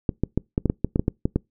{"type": "clicks", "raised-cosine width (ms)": 3, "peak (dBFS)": -7, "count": 12, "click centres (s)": [0.092, 0.236, 0.376, 0.579, 0.657, 0.699, 0.846, 0.959, 0.995, 1.081, 1.255, 1.36], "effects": ["noise-tail reverb RT60 0.2 s tail -26 dB re dry"]}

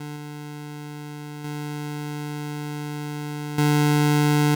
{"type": "tone with level steps", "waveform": "25% pulse", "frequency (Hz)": 148.2, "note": "D3", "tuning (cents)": 16, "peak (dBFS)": [-28, -30, -25, -13], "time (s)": [0, 4.55], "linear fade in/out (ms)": 5, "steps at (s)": [0.16, 1.44, 3.58], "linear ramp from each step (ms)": 5, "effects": []}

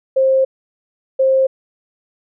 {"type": "tone bursts at uneven times", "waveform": "sine", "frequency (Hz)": 530, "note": "C5", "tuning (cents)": 22, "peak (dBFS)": -10, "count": 2, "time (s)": [[0.16, 0.45], [1.19, 1.47]], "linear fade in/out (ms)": 10, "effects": []}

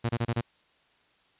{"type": "tone bursts", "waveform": "sawtooth", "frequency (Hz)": 117.7, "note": "A#2", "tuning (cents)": 17, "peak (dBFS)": -21, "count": 5, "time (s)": [0.04, 0.413], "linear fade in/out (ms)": 10, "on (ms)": 53, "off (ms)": 27, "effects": ["white hiss -65 dBFS RMS until 1.39 s", "resampled to 8000 Hz"]}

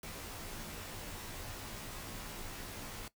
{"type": "noise with comb filter", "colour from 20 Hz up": "pink", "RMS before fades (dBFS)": -45, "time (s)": [0.03, 3.08], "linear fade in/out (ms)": 2, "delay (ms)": 16, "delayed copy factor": -1, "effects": ["noise-tail reverb RT60 0.1 s tail -17 dB re dry"]}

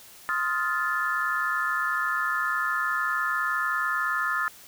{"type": "chord", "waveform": "sine", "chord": "F dominant seventh", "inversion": "second", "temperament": "just", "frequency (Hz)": [1047.7, 1257.2, 1396.9, 1746.1], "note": ["C6", "Eb6", "F6", "A6"], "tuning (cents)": [2, 18, 0, -14], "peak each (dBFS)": [-34, -29, -29, -28], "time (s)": [0.29, 4.48], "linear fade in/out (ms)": 0, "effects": ["white hiss -49 dBFS RMS until 4.67 s"]}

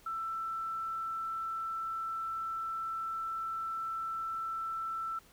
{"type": "tone", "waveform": "sine", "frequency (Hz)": 1331, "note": "E6", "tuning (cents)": 16, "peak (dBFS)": -34, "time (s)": [0.06, 5.19], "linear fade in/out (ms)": 5, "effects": ["pink hiss -61 dBFS RMS until 5.32 s"]}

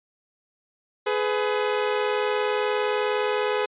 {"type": "tone pair together", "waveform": "sawtooth", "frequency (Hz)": [421.1, 500.8], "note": ["G#4", "B4"], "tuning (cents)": [24, 24], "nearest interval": "minor third", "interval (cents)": 300, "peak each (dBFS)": [-20, -22], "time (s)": [1.06, 3.66], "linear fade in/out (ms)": 10, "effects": ["resampled to 8000 Hz"]}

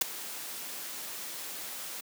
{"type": "noise with ADSR envelope", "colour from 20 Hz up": "white", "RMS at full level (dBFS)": -21, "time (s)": [0.01, 2.01], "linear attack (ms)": 7, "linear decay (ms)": 9, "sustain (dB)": -19, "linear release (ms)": 8, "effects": ["high-pass 200 Hz 12 dB/octave"]}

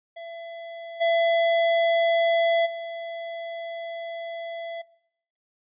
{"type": "tone with level steps", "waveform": "square", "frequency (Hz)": 671, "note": "E5", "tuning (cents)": 31, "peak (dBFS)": [-37, -20, -33], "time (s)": [0.16, 4.82], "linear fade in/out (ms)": 10, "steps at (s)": [1, 2.65], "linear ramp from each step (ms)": 20, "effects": ["noise-tail reverb RT60 0.7 s tail -20 dB re dry", "resampled to 8000 Hz"]}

